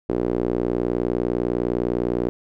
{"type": "tone with band-pass filter", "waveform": "sawtooth", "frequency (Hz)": 59.9, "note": "A#1", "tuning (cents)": 48, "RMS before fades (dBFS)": -23, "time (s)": [0.09, 2.29], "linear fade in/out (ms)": 0, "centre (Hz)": 380, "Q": 2.7, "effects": []}